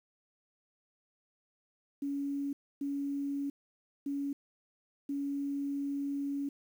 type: tone bursts at uneven times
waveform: sine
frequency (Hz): 281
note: C#4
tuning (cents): +24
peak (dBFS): -32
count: 4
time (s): 2.02-2.53 / 2.81-3.5 / 4.06-4.33 / 5.09-6.49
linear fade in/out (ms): 5
effects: 10-bit